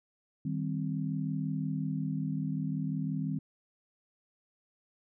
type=chord; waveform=sine; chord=C minor; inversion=first; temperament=equal; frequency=155.56 / 196 / 261.6 Hz; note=Eb3 / G3 / C4; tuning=0 / 0 / 0 cents; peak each=-33 / -36 / -36 dBFS; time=0.45-3.39 s; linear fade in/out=5 ms; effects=none